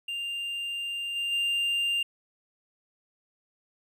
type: tone with level steps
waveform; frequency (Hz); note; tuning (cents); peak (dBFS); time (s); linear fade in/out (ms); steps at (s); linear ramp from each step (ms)
triangle; 2794; F7; 0; -29 / -26 / -23; 0.08-2.03; 5; 1.15 / 1.31; 20
effects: none